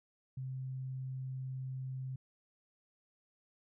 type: tone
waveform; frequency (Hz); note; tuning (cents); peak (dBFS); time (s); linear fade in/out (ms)
sine; 130.81; C3; 0; -38; 0.37-2.16; 5
effects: none